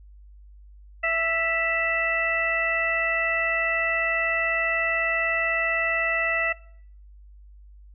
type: harmonic tone with a mistuned harmonic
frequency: 663 Hz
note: E5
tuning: 10 cents sharp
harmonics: 1 / 2 / 3 / 4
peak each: -28 / -30 / -24 / -28 dBFS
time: 1.03-6.53 s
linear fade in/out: 10 ms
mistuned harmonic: 3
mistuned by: -20 cents
effects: noise-tail reverb RT60 0.6 s tail -21 dB re dry + added 50 Hz sine -45 dBFS peak until 7.94 s